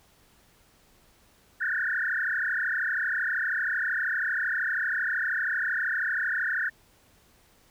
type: tone with frequency modulation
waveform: sine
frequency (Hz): 1643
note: G#6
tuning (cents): -19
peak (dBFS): -25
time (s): 1.6-6.7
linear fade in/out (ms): 20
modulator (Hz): 32.8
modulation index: 6.1
effects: pink hiss -61 dBFS RMS until 7.7 s